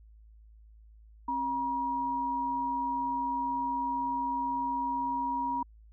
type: tone pair together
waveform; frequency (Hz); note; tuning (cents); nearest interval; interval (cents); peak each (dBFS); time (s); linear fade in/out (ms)
sine; 268.1 / 956; C4 / A#5; +42 / +43; octave + minor seventh; 2201; -37 / -29; 1.28-5.63; 5
effects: added 54 Hz sine -52 dBFS peak until 5.92 s